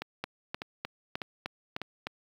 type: two click trains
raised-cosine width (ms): 0.3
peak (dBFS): -19 / -17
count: 4 / 7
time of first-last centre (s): 0.02-1.816 / 0.24-2.069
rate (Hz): 1.67 / 3.28
effects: high-pass 80 Hz 12 dB/octave + 8-bit